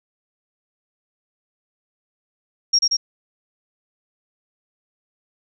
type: tone with echo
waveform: sine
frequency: 5588 Hz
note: F8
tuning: in tune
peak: -12 dBFS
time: 2.73-2.79 s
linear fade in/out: 10 ms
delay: 90 ms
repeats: 2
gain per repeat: -2 dB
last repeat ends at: 2.97 s
effects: none